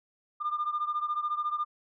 sine beating tone pair, 1200 / 1214 Hz, D6 / D#6, +37 / -43 cents, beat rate 14 Hz, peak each -29 / -32 dBFS, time 0.4-1.65 s, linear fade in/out 20 ms, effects tanh soft clip ceiling -23 dBFS

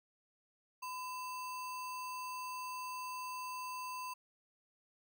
sine tone with sample-and-hold, 1010 Hz, B5, 39 cents sharp, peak -40 dBFS, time 0.82-4.14 s, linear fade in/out 10 ms, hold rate 3675 Hz, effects none

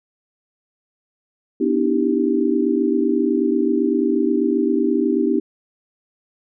sine chord, E minor seventh, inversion second, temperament equal with one note detuned, 246.9 / 293.7 / 321.7 / 392 Hz, B3 / D4 / E4 / G4, 0 / 0 / -42 / 0 cents, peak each -21 dBFS, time 1.6-5.4 s, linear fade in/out 10 ms, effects none

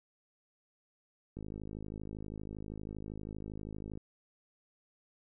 click train, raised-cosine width 3 ms, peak -30 dBFS, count 138, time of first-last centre 1.37-3.975 s, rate 52.6 Hz, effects none

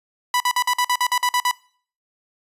sawtooth tone bursts, 987.8 Hz, B5, in tune, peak -13 dBFS, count 11, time 0.34-1.512 s, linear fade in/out 2 ms, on 62 ms, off 49 ms, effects noise-tail reverb RT60 0.5 s tail -23 dB re dry + resampled to 32000 Hz

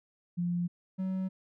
sine / triangle tone pair in turn, 174.61 / 188.31 Hz, F3 / F#3, 0 / +31 cents, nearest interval minor second, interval 131 cents, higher second, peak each -28 dBFS, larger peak neither, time 0.37-0.68 / 0.98-1.29 s, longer neither, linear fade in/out 20 ms, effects none

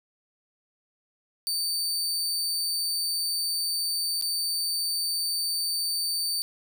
sawtooth tone with dropouts, 4583 Hz, D8, 43 cents flat, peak -23 dBFS, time 1.47-6.42 s, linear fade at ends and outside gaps 0 ms, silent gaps 4.213-4.223 s, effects none

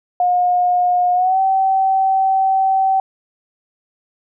sine tone with pitch glide, 717 to 768.5 Hz, F5 to G5, +45 to -35 cents, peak -12 dBFS, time 0.2-3 s, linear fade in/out 2 ms, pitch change +120 cents, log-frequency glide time 1.14-1.39 s, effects none

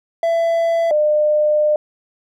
triangle / sine tone pair in turn, 668 / 602.8 Hz, E5 / D5, +23 / +45 cents, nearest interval major second, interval 178 cents, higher first, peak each -12 dBFS, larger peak neither, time 0.23-0.91 / 0.91-1.76 s, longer second, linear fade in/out 2 ms, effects none

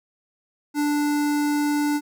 square tone with notch filter, 293.7 Hz, D4, in tune, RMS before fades -22 dBFS, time 0.74-2.01 s, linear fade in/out 50 ms, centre 3100 Hz, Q 1.8, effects none

